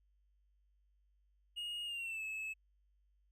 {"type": "tone with pitch glide", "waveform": "triangle", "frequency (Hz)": [2865, 2597], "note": ["F7", "E7"], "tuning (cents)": [44, -26], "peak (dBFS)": -38, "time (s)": [1.56, 2.54], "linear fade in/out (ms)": 20, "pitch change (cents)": -170, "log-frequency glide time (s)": [1.85, 2.23], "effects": ["added 50 Hz sine -70 dBFS peak until 3.31 s"]}